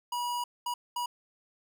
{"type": "tone bursts at uneven times", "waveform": "square", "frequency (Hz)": 968, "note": "B5", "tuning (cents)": -35, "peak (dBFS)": -31, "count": 3, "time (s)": [[0.12, 0.44], [0.66, 0.74], [0.96, 1.06]], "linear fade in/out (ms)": 5, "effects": []}